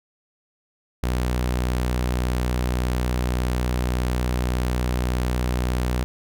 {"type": "tone", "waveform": "sawtooth", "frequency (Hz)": 61.74, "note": "B1", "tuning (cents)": 0, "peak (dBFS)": -17, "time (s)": [1.03, 6.04], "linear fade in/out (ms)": 0, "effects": []}